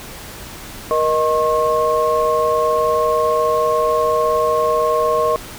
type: tone cluster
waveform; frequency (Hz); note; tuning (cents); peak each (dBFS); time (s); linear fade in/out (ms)
sine; 473.7 / 622 / 1080; A#4 / D#5 / C#6; +28 / -1 / -45; -18; 0.91-5.36; 0
effects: pink hiss -34 dBFS RMS until 5.58 s